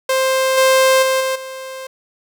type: tone with level steps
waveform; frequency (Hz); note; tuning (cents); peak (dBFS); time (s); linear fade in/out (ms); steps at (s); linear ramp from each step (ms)
sawtooth; 525; C5; +6; -10 / -6 / -10 / -13 / -24; 0.09-1.87; 5; 0.57 / 1.02 / 1.2 / 1.35; 10
effects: none